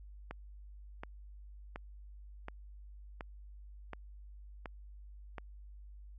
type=click train; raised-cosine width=0.5 ms; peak=-27 dBFS; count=8; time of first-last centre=0.31-5.382 s; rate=1.38 Hz; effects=added 50 Hz sine -49 dBFS peak until 6.18 s